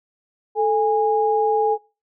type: tone pair together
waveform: sine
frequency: 438.6 / 822 Hz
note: A4 / G#5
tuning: -6 / -18 cents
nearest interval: major seventh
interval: 1088 cents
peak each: -18 / -19 dBFS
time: 0.55-1.78 s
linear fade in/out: 50 ms
effects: noise-tail reverb RT60 0.3 s tail -22 dB re dry